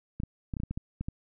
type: clicks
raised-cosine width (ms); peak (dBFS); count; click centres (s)
5; -21; 10; 0.201 / 0.235 / 0.538 / 0.568 / 0.601 / 0.635 / 0.71 / 0.775 / 1.01 / 1.085
effects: none